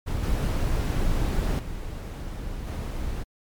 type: noise with level steps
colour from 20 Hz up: brown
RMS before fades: -27 / -24 / -33 / -30 dBFS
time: 0.06-3.24 s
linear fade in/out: 20 ms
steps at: 0.23 / 1.59 / 2.67 s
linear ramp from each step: 2 ms
effects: MP3 96 kbps